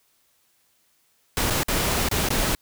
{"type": "noise with dropouts", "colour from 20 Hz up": "pink", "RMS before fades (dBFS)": -23, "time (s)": [1.37, 2.55], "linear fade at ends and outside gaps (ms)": 1, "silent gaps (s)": [[1.501, 1.505], [1.633, 1.683], [2.087, 2.113], [2.288, 2.304]], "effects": ["white hiss -65 dBFS RMS until 2.61 s"]}